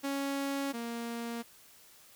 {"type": "tone pair in turn", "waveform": "sawtooth", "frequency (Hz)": [277.2, 233.8], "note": ["C#4", "A#3"], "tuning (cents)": [0, 5], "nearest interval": "minor third", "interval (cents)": 295, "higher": "first", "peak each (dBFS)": [-28, -32], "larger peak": "first", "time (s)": [[0.03, 0.73], [0.73, 1.43]], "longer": "neither", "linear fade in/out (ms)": 20, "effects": ["white hiss -58 dBFS RMS until 2.15 s"]}